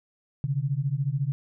sine beating tone pair, 131.9 / 145.9 Hz, C3 / D3, +14 / -11 cents, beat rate 14 Hz, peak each -27 dBFS, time 0.44-1.32 s, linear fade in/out 0 ms, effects none

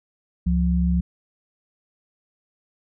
sine tone pair together, 68.8 / 176.34 Hz, C#2 / F3, -12 / +17 cents, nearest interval octave + major third, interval 1629 cents, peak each -20 dBFS, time 0.46-1.01 s, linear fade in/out 10 ms, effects none

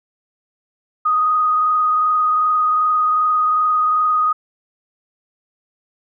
sine tone with frequency modulation, 1244.5 Hz, D#6, in tune, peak -13 dBFS, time 1.05-4.33 s, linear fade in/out 10 ms, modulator 22.6 Hz, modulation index 0.73, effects none

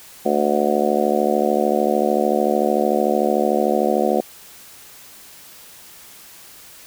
harmonic tone, 73.42 Hz, D2, in tune, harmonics 3 / 4 / 5 / 6 / 7 / 8 / 9 / 10, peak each -23 / -27 / -22 / -28 / -22 / -24 / -25 / -23 dBFS, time 0.25-4.21 s, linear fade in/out 10 ms, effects white hiss -43 dBFS RMS until 6.86 s

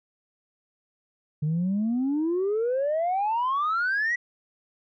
sine exponential sweep, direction up, 147 to 1975.5 Hz, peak -21 dBFS, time 1.42-4.16 s, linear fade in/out 10 ms, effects tanh soft clip ceiling -20 dBFS

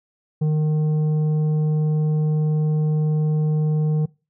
sine tone with tanh clipping, 153.6 Hz, D#3, 22 cents flat, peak -18 dBFS, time 0.41-4.06 s, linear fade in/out 10 ms, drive 7 dB, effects noise-tail reverb RT60 0.3 s tail -23 dB re dry

